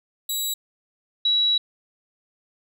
15% pulse / sine tone pair in turn, 3900 / 3900 Hz, B7 / B7, -23 / -23 cents, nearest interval unison, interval 0 cents, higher neither, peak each -17 / -17 dBFS, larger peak neither, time 0.29-0.54 / 1.25-1.58 s, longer second, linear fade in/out 5 ms, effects none

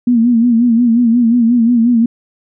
sine tone with vibrato, 235.6 Hz, A#3, 19 cents sharp, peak -7 dBFS, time 0.07-2.06 s, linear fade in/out 5 ms, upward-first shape sine, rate 5.6 Hz, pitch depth 79 cents each way, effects none

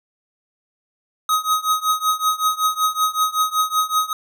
square tone with tremolo, 1261 Hz, D#6, 23 cents sharp, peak -14 dBFS, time 1.29-4.13 s, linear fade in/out 2 ms, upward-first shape triangle, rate 5.3 Hz, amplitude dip 95%, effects none

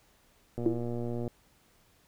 click train, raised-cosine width 2 ms, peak -23 dBFS, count 84, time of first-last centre 0.58-1.277 s, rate 119 Hz
sine tone with exponential decay, 336.7 Hz, E4, 37 cents sharp, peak -20 dBFS, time 0.66-0.87 s, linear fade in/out 1 ms, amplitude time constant 44 ms
effects pink hiss -65 dBFS RMS until 2.07 s

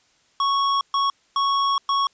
square tone bursts at uneven times, 1108.7 Hz, C#6, in tune, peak -19 dBFS, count 4, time 0.4-0.81 / 0.94-1.1 / 1.36-1.78 / 1.89-2.07 s, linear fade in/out 2 ms, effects white hiss -61 dBFS RMS until 2.13 s + resampled to 16000 Hz

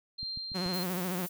sine tone with tremolo, 4172 Hz, C8, 6 cents flat, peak -34 dBFS, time 0.18-0.84 s, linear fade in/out 10 ms, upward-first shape triangle, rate 2.5 Hz, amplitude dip 30%
click train, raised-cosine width 5 ms, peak -33 dBFS, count 4, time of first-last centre 0.23-0.662 s, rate 6.94 Hz
sawtooth tone with vibrato, 181.4 Hz, F#3, 34 cents flat, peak -28 dBFS, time 0.54-1.27 s, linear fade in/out 20 ms, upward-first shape sine, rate 14 Hz, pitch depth 77 cents each way
violet noise, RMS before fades -41 dBFS, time 0.73-1.29 s, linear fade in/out 10 ms
effects none

